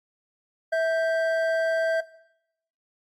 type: tone pair together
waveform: triangle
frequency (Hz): 653.5 / 1571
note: E5 / G6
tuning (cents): -15 / +3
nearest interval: octave + minor third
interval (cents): 1518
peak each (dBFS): -20 / -27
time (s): 0.72-2.01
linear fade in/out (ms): 10
effects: noise-tail reverb RT60 0.8 s tail -18 dB re dry + AAC 64 kbps